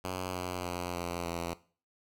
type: tone with pitch steps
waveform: 5% pulse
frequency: 92 / 90.26 / 88.56 / 86.89 / 85.25 Hz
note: F#2 / F#2 / F2 / F2 / F2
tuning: -9 / -42 / +25 / -8 / -41 cents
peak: -23 dBFS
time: 0.04-1.54 s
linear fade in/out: 5 ms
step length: 300 ms
effects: noise-tail reverb RT60 0.4 s tail -18 dB re dry